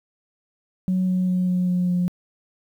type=tone with pitch steps; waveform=sine; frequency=185 / 183.62 / 182.24 / 180.88 / 179.53 / 178.18 Hz; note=F#3 / F#3 / F#3 / F#3 / F3 / F3; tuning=0 / -13 / -26 / -39 / +48 / +35 cents; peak=-17 dBFS; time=0.88-2.08 s; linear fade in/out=0 ms; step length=200 ms; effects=tanh soft clip ceiling -15 dBFS + 9-bit